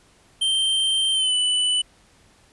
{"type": "tone with pitch glide", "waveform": "square", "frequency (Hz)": [3136, 2984], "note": ["G7", "F#7"], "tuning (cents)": [0, 14], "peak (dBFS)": -19, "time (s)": [0.41, 1.82], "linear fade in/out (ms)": 10, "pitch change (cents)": -86, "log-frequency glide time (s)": [1.13, 1.34], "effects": ["pink hiss -56 dBFS RMS until 2.52 s", "resampled to 24000 Hz"]}